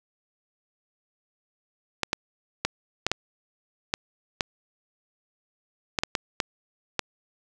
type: clicks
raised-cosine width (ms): 0.2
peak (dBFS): -6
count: 12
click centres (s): 2.033 / 2.131 / 2.65 / 3.066 / 3.116 / 3.939 / 4.408 / 5.988 / 6.035 / 6.152 / 6.402 / 6.993
effects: none